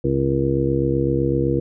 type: harmonic tone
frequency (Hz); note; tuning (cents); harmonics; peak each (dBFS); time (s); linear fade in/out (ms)
67.9; C#2; -35; 1 / 2 / 3 / 4 / 5 / 6 / 7; -28 / -22 / -32 / -25 / -22 / -31 / -23; 0.04-1.6; 5
effects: none